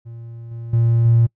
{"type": "tone with level steps", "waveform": "triangle", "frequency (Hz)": 116.2, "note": "A#2", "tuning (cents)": -5, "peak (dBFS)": [-30, -26, -10, -7], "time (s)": [0.05, 1.27], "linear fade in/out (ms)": 20, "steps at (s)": [0.51, 0.73, 1.05], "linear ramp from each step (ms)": 5, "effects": ["noise-tail reverb RT60 0.1 s tail -26 dB re dry", "tanh soft clip ceiling -6 dBFS"]}